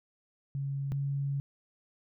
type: tone pair in turn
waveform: sine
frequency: 138.59 / 139.63 Hz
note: C#3 / C#3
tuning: 0 / +13 cents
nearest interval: unison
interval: 13 cents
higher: second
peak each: -31 / -29 dBFS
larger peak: second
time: 0.55-0.92 / 0.92-1.4 s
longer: second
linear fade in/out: 0 ms
effects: none